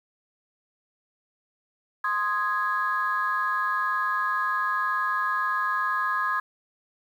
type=chord; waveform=sine; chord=Ab major; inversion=first; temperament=equal; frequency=1046.5 / 1244.5 / 1661.2 Hz; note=C6 / Eb6 / Ab6; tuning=0 / 0 / 0 cents; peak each=-27 dBFS; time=2.04-6.4 s; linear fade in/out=5 ms; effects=tanh soft clip ceiling -15 dBFS + 9-bit